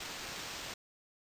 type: noise with sample-and-hold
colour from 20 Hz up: blue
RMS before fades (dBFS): -43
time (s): 0-0.74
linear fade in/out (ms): 5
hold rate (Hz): 11025
effects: resampled to 32000 Hz